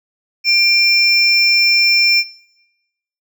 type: tone pair together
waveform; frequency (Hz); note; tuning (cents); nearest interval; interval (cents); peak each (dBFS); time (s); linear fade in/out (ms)
triangle; 2378 / 5338; D7 / E8; +21 / +21; octave + major second; 1400; -11; 0.44-2.24; 50
effects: noise-tail reverb RT60 1.0 s tail -22 dB re dry